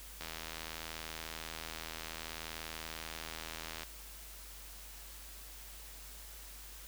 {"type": "click train", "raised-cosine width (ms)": 0.2, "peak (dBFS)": -24, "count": 293, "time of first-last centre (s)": [0.21, 3.833], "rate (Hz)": 80.6, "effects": ["added 50 Hz sine -52 dBFS peak until 6.87 s", "white hiss -52 dBFS RMS until 6.87 s"]}